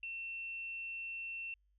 sine tone, 2700 Hz, E7, 41 cents sharp, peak -40 dBFS, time 0.03-1.54 s, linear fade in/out 2 ms, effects added 50 Hz sine -70 dBFS peak until 1.78 s

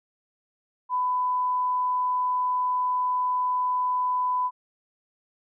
sine tone, 1000 Hz, B5, 21 cents sharp, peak -22 dBFS, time 0.89-4.51 s, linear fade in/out 50 ms, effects none

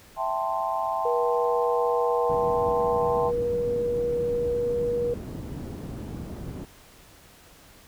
sine chord, A minor seventh, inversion second, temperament equal, 659.3 / 784 / 880 / 1046.5 Hz, E5 / G5 / A5 / C6, 0 / 0 / 0 / 0 cents, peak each -30 dBFS, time 0.16-3.32 s, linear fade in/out 50 ms
sine tone, 480 Hz, B4, 49 cents flat, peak -23 dBFS, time 1.05-5.14 s, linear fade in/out 5 ms
white low-pass noise, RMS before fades -36 dBFS, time 2.29-6.65 s, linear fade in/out 5 ms, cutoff 250 Hz, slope 12 dB/octave
effects pink hiss -52 dBFS RMS until 7.87 s

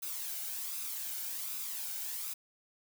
blue noise with flanger, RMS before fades -39 dBFS, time 0.02-2.34 s, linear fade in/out 10 ms, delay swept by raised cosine 0.79 to 1.36 ms, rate 1.3 Hz, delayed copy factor +0.5, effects none

